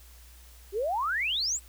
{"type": "exponential sweep", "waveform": "sine", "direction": "up", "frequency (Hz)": [370.7, 8210], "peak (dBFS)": -26, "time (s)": [0.72, 1.6], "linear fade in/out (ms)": 50, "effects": ["added 60 Hz sine -50 dBFS peak until 1.68 s", "white hiss -56 dBFS RMS until 1.68 s"]}